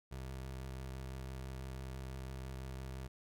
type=tone with vibrato; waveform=25% pulse; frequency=65.41 Hz; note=C2; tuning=in tune; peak=-39 dBFS; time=0.11-3.08 s; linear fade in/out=10 ms; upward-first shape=triangle; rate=6 Hz; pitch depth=22 cents each way; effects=none